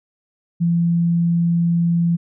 sine tone, 170 Hz, F3, 46 cents flat, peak -14 dBFS, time 0.6-2.17 s, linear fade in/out 20 ms, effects none

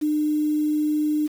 sine tone with quantisation, 302.2 Hz, D4, 50 cents sharp, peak -19 dBFS, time 0.01-1.28 s, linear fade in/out 20 ms, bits 7, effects none

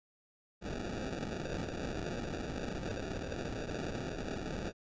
white noise with sample-and-hold, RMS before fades -39 dBFS, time 0.61-4.73 s, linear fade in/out 50 ms, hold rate 1050 Hz, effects resampled to 16000 Hz

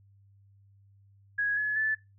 sine tone with pitch steps, 1661.2 / 1703 / 1745.8 Hz, G#6 / G#6 / A6, 0 / +43 / -14 cents, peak -25 dBFS, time 1.38-1.95 s, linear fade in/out 10 ms, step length 190 ms, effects noise-tail reverb RT60 0.2 s tail -18 dB re dry + added 99 Hz sine -57 dBFS peak until 2.18 s

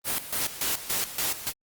white noise with tremolo, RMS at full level -27 dBFS, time 0.04-1.53 s, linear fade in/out 50 ms, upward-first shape square, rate 3.5 Hz, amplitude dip 75%, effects Opus 32 kbps

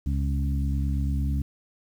harmonic tone with a mistuned harmonic, 69.3 Hz, C#2, in tune, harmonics 1 / 2 / 3 / 4, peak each -24 / -30 / -34 / -36 dBFS, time 0.06-1.42 s, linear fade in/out 5 ms, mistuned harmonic 1, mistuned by +30 cents, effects 9-bit

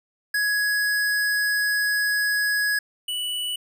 square tone pair in turn, 1672 / 2958 Hz, G#6 / F#7, +11 / -1 cents, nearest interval minor seventh, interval 988 cents, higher second, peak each -21 / -26 dBFS, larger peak first, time 0.34-2.79 / 3.08-3.56 s, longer first, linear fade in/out 5 ms, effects none

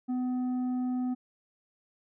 sine tone with tanh clipping, 251.5 Hz, B3, 32 cents sharp, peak -29 dBFS, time 0.08-1.15 s, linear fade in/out 20 ms, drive 6 dB, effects none

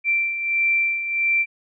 sine beating tone pair, 2349 / 2350.5 Hz, D7 / D7, 0 / +1 cents, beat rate 1.5 Hz, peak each -26 / -19 dBFS, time 0.04-1.46 s, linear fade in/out 50 ms, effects none

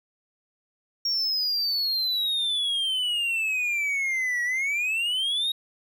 triangle exponential two-way sweep, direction down then up, 5588 to 1912 to 3800 Hz, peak -22 dBFS, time 1.05-5.52 s, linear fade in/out 5 ms, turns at 4.43 s, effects none

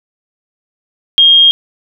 sine tone, 3234 Hz, G#7, 47 cents flat, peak -3 dBFS, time 1.18-1.51 s, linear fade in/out 0 ms, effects none

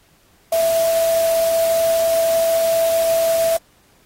sine tone in noise, 660 Hz, E5, 2 cents sharp, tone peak -14 dBFS, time 0.52-3.57 s, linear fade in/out 5 ms, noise white, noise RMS -28 dBFS, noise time 0.52-3.57 s, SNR +11 dB, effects pink hiss -56 dBFS RMS until 4.05 s + AAC 48 kbps

